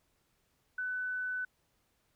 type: tone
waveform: sine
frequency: 1500 Hz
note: F#6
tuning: 23 cents sharp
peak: -33 dBFS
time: 0.78-1.45 s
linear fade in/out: 5 ms
effects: pink hiss -75 dBFS RMS until 2.15 s